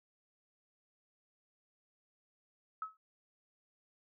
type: tone with exponential decay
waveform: sine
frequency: 1288 Hz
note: E6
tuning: 41 cents flat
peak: -33 dBFS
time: 2.82-2.97 s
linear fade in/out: 2 ms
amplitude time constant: 31 ms
effects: none